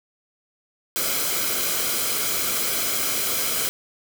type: noise with comb filter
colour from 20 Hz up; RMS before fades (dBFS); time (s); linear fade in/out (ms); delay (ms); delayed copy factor
white; -24; 0.96-3.69; 0; 1.1; -0.55
effects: none